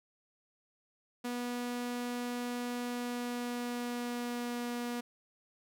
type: tone with pitch glide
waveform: sawtooth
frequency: 243.5 to 240.8 Hz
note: B3 to B3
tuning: -24 to -44 cents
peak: -31 dBFS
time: 1.24-5.01 s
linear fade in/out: 10 ms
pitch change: -20 cents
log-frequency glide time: 2.85-4.67 s
effects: none